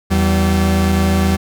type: tone pair together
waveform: 40% pulse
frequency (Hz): 82.16 / 192.6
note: E2 / G3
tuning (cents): -5 / -30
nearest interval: octave + minor third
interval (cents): 1475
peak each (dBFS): -14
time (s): 0.1-1.37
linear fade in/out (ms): 20
effects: none